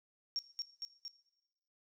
sine tone with echo, 5540 Hz, F8, 15 cents flat, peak -33 dBFS, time 0.36-0.39 s, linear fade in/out 0 ms, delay 230 ms, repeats 3, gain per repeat -3 dB, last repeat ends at 1.08 s, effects noise-tail reverb RT60 1.0 s tail -17 dB re dry

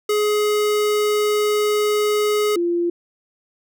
square / sine tone pair in turn, 420 / 345.2 Hz, G#4 / F4, +19 / -20 cents, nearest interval minor third, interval 339 cents, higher first, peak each -17 dBFS, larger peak neither, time 0.09-2.56 / 2.56-2.9 s, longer first, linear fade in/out 5 ms, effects none

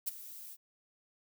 violet noise with ADSR envelope, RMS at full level -32 dBFS, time 0.06-0.57 s, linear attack 19 ms, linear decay 20 ms, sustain -16 dB, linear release 42 ms, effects none

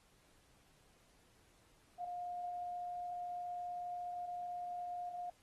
sine tone with ADSR envelope, 710 Hz, F5, 28 cents sharp, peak -35 dBFS, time 1.98-5.3 s, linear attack 64 ms, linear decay 3 ms, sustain -5 dB, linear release 4 ms, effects pink hiss -70 dBFS RMS until 5.42 s + AAC 32 kbps

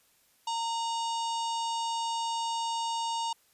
harmonic tone with a mistuned harmonic, 920 Hz, A#5, 23 cents flat, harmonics 1 / 3 / 4 / 5 / 6 / 7 / 8 / 9, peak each -30 / -40 / -42 / -44 / -46 / -47 / -48 / -49 dBFS, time 0.47-3.33 s, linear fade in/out 5 ms, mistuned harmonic 3, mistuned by +72 cents, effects white hiss -66 dBFS RMS until 3.53 s + resampled to 32000 Hz

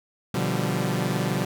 sawtooth chord, G dominant seventh, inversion first, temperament equal with one note detuned, 123.47 / 146.83 / 174.61 / 194.08 Hz, B2 / D3 / F3 / G3, 0 / 0 / 0 / -17 cents, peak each -25 dBFS, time 0.34-1.45 s, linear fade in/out 5 ms, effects none

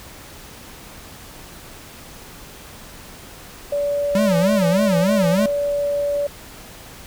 sine tone, 575 Hz, D5, 37 cents flat, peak -18 dBFS, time 3.72-6.27 s, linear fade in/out 5 ms
square tone with vibrato, 190 Hz, F#3, 46 cents sharp, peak -17 dBFS, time 4.15-5.46 s, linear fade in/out 2 ms, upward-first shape sine, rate 3.3 Hz, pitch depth 220 cents each way
effects pink hiss -40 dBFS RMS until 7.06 s

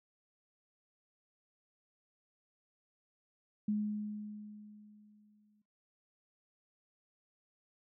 sine tone with exponential decay, 210 Hz, G#3, 19 cents sharp, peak -29 dBFS, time 3.68-5.62 s, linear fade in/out 5 ms, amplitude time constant 420 ms, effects noise-tail reverb RT60 0.6 s tail -23 dB re dry

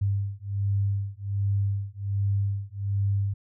sine beating tone pair, 99.1 / 100.4 Hz, G2 / G2, +19 / +42 cents, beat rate 1.3 Hz, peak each -27 dBFS, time 0.01-3.34 s, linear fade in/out 10 ms, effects none

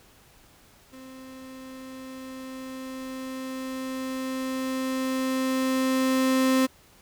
35% pulse tone with level ramp, 261.5 Hz, C4, 1 cent flat, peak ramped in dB -41 to -17 dBFS, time 0.92-6.67 s, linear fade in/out 20 ms, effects pink hiss -56 dBFS RMS until 7.01 s

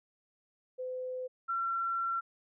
sine tone pair in turn, 509 / 1358.9 Hz, C5 / F6, -48 / -48 cents, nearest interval octave + perfect fourth, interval 1700 cents, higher second, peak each -35 / -30 dBFS, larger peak second, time 0.78-1.28 / 1.48-2.21 s, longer second, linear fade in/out 20 ms, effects none

